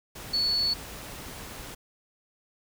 sine tone in noise, 4426 Hz, C#8, 3 cents flat, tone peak -23 dBFS, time 0.33-0.74 s, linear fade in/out 10 ms, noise pink, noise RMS -41 dBFS, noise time 0.15-1.75 s, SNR +15 dB, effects none

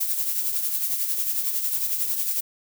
violet noise with tremolo, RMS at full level -23 dBFS, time 0-2.41 s, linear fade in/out 10 ms, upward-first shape triangle, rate 11 Hz, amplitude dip 55%, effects none

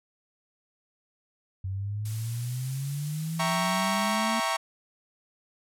sine exponential sweep, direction up, 93.6 to 229.7 Hz, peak -29 dBFS, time 1.64-4.4 s, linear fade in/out 5 ms
blue noise, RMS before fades -40 dBFS, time 2.05-4.16 s, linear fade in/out 5 ms
sawtooth chord, E diminished seventh, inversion none, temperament equal, 659.3 / 784 / 932.3 / 1108.7 Hz, E5 / G5 / Bb5 / Db6, 0 / 0 / 0 / 0 cents, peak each -28 / -30 / -27 / -26 dBFS, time 3.39-4.57 s, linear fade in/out 10 ms
effects low-pass 11000 Hz 12 dB/octave

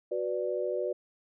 sine chord, B minor, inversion second, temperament equal, 370 / 493.9 / 587.3 Hz, F#4 / B4 / D5, 0 / 0 / 0 cents, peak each -33 dBFS, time 0.11-0.93 s, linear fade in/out 10 ms, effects none

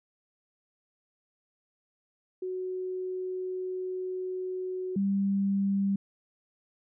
sine tone pair in turn, 370 / 197.36 Hz, F#4 / G3, 0 / +12 cents, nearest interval major seventh, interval 1088 cents, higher first, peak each -31 / -24 dBFS, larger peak second, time 2.42-4.96 / 4.96-5.96 s, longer first, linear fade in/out 5 ms, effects none

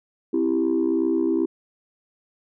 sine chord, C major, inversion none, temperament equal, 261.6 / 329.6 / 392 Hz, C4 / E4 / G4, 0 / 0 / 0 cents, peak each -24 / -20 / -24 dBFS, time 0.33-1.46 s, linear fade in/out 10 ms, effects tanh soft clip ceiling -13 dBFS

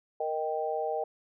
sine chord, Eb major, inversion second, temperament equal, 466.2 / 622.3 / 784 Hz, Bb4 / Eb5 / G5, 0 / 0 / 0 cents, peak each -33 dBFS, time 0.2-1.04 s, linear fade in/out 5 ms, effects none

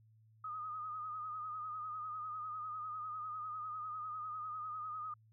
sine tone with vibrato, 1244.5 Hz, D#6, in tune, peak -40 dBFS, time 0.44-5.14 s, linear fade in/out 5 ms, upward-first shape sine, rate 10 Hz, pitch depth 53 cents each way, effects added 110 Hz sine -63 dBFS peak until 5.32 s

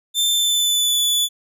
sawtooth tone with pitch glide, 3562 to 3461 Hz, A7 to A7, +21 to -29 cents, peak -13 dBFS, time 0.14-1.29 s, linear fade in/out 50 ms, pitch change -50 cents, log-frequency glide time 0.28-1 s, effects none

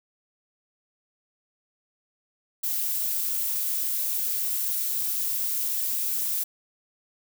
violet noise with amplitude modulation, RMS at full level -25 dBFS, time 2.63-6.44 s, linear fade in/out 10 ms, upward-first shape sine, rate 273 Hz, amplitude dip 50%, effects none

